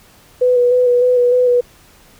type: tone with vibrato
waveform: sine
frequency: 493.9 Hz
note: B4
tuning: in tune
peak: -9 dBFS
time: 0.41-1.61 s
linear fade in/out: 10 ms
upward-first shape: square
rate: 3.3 Hz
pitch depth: 19 cents each way
effects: pink hiss -47 dBFS RMS until 2.19 s